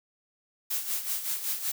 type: noise with tremolo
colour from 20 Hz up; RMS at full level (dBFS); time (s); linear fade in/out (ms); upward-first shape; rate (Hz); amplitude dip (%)
blue; -29; 0.7-1.72; 10; sine; 5.3; 65
effects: none